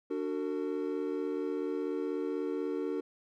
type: chord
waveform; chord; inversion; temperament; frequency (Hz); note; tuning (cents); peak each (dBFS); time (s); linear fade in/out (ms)
triangle; D augmented; none; equal with one note detuned; 293.7 / 370 / 454.2; D4 / F#4 / A#4; 0 / 0 / -45; -34; 0.1-3.01; 10
effects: none